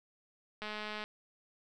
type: click train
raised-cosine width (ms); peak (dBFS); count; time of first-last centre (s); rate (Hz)
0.3; -25; 90; 0.62-1.04; 212
effects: none